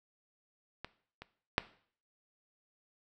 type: clicks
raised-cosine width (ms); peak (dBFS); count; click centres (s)
0.3; -24 / -29 / -9; 3; 0.846 / 1.22 / 1.581
effects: noise-tail reverb RT60 0.5 s tail -17 dB re dry